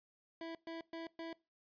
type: tone bursts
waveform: 25% pulse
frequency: 329.6 Hz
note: E4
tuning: in tune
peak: -39 dBFS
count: 4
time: 0.41-1.33 s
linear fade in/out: 2 ms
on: 140 ms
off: 120 ms
effects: noise-tail reverb RT60 0.3 s tail -23 dB re dry + resampled to 11025 Hz